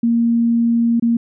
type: tone with dropouts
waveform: sine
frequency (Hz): 233.1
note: A#3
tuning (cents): 0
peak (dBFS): -12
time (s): 0.03-1.17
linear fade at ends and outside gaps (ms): 5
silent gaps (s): 0.998-1.023
effects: none